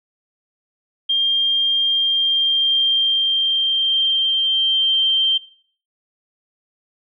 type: tone with pitch glide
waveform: sine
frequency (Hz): 3200 to 3143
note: G7 to G7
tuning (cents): +35 to +4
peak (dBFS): -14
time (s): 1.09-5.38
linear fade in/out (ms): 10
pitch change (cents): -31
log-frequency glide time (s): 1.82-5.04
effects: noise-tail reverb RT60 0.5 s tail -18 dB re dry